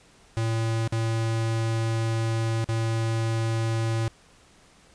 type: tone with dropouts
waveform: square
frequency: 113.2 Hz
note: A2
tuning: 50 cents sharp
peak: -24 dBFS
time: 0.37-4.08 s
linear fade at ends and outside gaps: 0 ms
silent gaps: 0.876-0.924 / 2.643-2.689 s
effects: pink hiss -56 dBFS RMS until 4.94 s + resampled to 22050 Hz